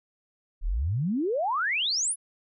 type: exponential sweep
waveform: sine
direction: up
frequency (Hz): 31.96 to 10940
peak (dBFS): -24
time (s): 0.61-2.16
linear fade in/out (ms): 50
effects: none